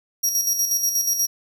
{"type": "tone with tremolo", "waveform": "sawtooth", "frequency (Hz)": 5670, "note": "F8", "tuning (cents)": 25, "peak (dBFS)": -15, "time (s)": [0.23, 1.27], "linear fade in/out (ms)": 10, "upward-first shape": "square", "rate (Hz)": 8.3, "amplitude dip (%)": 50, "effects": []}